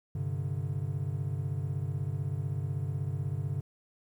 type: chord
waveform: triangle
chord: G suspended fourth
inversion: none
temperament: equal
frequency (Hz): 98 / 130.81 / 146.83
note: G2 / C3 / D3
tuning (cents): 0 / 0 / 0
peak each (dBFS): -33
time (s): 0.15-3.61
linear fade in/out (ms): 5
effects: 11-bit